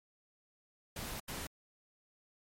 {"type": "noise bursts at uneven times", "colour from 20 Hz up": "pink", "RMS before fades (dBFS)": -42, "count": 2, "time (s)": [[0.96, 1.2], [1.28, 1.47]], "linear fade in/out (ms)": 5, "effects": ["MP3 64 kbps"]}